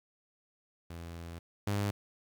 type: tone pair in turn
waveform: sawtooth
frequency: 84.4 / 101.68 Hz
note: E2 / G#2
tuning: +41 / -36 cents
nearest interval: minor third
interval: 323 cents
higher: second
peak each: -38 / -26 dBFS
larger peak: second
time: 0.9-1.39 / 1.67-1.91 s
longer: first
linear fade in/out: 5 ms
effects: 10-bit